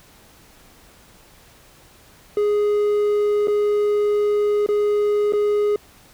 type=tone with dropouts; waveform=triangle; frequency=415.3 Hz; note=G#4; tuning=in tune; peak=-14 dBFS; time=2.37-5.76 s; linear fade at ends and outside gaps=2 ms; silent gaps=3.473-3.481 / 4.663-4.688 / 5.324-5.334 s; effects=pink hiss -50 dBFS RMS until 6.13 s